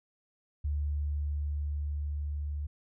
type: tone with level ramp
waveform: sine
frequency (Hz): 73.3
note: D2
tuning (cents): -3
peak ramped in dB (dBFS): -28 to -32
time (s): 0.64-2.67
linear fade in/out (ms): 10
effects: none